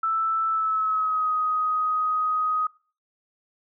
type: tone with pitch glide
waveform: sine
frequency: 1321 to 1254.1 Hz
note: E6 to D#6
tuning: +3 to +13 cents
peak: -21 dBFS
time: 0.03-2.67 s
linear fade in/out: 5 ms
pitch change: -90 cents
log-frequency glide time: 0.48-1.31 s
effects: noise-tail reverb RT60 0.4 s tail -22 dB re dry